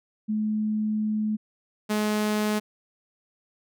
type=tone pair in turn; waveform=sine / sawtooth; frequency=214.3 / 211.8 Hz; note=A3 / G#3; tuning=-45 / +34 cents; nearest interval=unison; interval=21 cents; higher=first; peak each=-23 / -19 dBFS; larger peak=second; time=0.28-1.37 / 1.89-2.6 s; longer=first; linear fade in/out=20 ms; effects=none